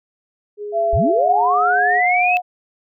sine tone, 414.5 Hz, G#4, 3 cents flat, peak -25 dBFS, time 0.57-2.02 s, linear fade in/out 50 ms
sine tone with pitch glide, 673 to 721.3 Hz, E5 to F#5, +36 to -44 cents, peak -15 dBFS, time 0.72-2.42 s, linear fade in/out 50 ms, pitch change +120 cents, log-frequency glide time 1.17-1.27 s
sine linear sweep, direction up, 36.87 to 2637 Hz, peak -16 dBFS, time 0.93-2.37 s, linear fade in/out 0 ms
effects none

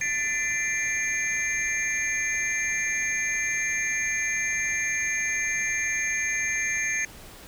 sine tone cluster, 1764 / 2039 / 2367 / 6420 Hz, A6 / C7 / D7 / G8, +4 / -45 / +13 / +40 cents, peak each -30 dBFS, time 0.01-7.05 s, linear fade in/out 2 ms, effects pink hiss -46 dBFS RMS until 7.47 s

